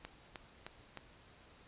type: click train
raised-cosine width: 0.3 ms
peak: -28 dBFS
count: 4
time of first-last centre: 0.05-0.973 s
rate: 3.25 Hz
effects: pink hiss -61 dBFS RMS until 1.67 s + resampled to 8000 Hz